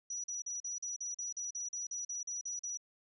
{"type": "tone bursts", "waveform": "sine", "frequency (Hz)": 5860, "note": "F#8", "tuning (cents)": -18, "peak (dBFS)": -37, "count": 15, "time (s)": [0.1, 2.774], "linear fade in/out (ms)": 5, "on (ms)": 140, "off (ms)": 41, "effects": []}